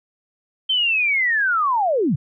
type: linear sweep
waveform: sine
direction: down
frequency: 3136 to 110 Hz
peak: -16 dBFS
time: 0.69-2.16 s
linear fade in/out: 10 ms
effects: none